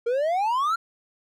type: exponential sweep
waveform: triangle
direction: up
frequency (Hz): 455.9 to 1396.9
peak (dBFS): -19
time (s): 0.06-0.76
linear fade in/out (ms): 10
effects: none